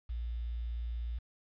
sine tone with quantisation, 58.27 Hz, A#1, in tune, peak -34 dBFS, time 0.09-1.19 s, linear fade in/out 10 ms, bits 10, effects resampled to 11025 Hz

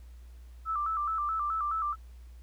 sine tone with vibrato, 1244.5 Hz, D#6, in tune, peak -28 dBFS, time 0.65-1.96 s, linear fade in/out 50 ms, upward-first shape square, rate 4.7 Hz, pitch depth 90 cents each way, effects added 60 Hz sine -46 dBFS peak until 2.42 s + pink hiss -66 dBFS RMS until 2.42 s

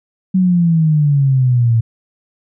sine exponential sweep, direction down, 189.4 to 112.4 Hz, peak -9 dBFS, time 0.34-1.81 s, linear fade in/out 10 ms, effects none

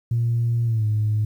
sine tone with pitch glide, 117.3 to 106.95 Hz, A#2 to A2, +11 to -49 cents, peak -17 dBFS, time 0.11-1.25 s, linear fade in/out 5 ms, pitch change -160 cents, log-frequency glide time 0.65-0.85 s, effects tanh soft clip ceiling -14 dBFS + 9-bit

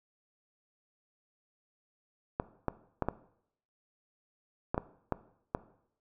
clicks, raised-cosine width 1 ms, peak -15 dBFS, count 8, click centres 2.399 / 2.683 / 3.023 / 3.086 / 4.745 / 4.779 / 5.123 / 5.549 s, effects noise-tail reverb RT60 0.7 s tail -17 dB re dry

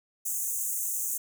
pink high-pass noise, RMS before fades -31 dBFS, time 0.25-1.18 s, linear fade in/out 10 ms, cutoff 6300 Hz, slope 96 dB/octave, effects none

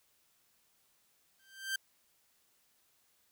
sawtooth tone with exponential growth, 1568 Hz, G6, in tune, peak -27 dBFS, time 1.39-1.76 s, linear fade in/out 5 ms, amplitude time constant 79 ms, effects white hiss -72 dBFS RMS until 3.31 s

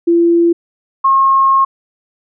sine tone pair in turn, 340 / 1079.4 Hz, F4 / C#6, -46 / -46 cents, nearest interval octave + minor sixth, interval 2000 cents, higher second, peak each -7 / -7 dBFS, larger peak neither, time 0.07-0.53 / 1.04-1.65 s, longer second, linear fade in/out 10 ms, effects none

